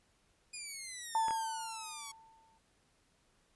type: exponential sweep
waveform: 5% pulse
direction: down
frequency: 2474 to 1106 Hz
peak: -32 dBFS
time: 0.53-2.12 s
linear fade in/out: 10 ms
type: tone with exponential decay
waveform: sine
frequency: 894 Hz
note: A5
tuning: 27 cents sharp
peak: -27 dBFS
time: 1.15-2.58 s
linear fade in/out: 1 ms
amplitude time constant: 310 ms
type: clicks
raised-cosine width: 0.5 ms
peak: -27 dBFS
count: 2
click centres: 1.283 / 1.308 s
effects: pink hiss -72 dBFS RMS until 3.55 s + resampled to 24000 Hz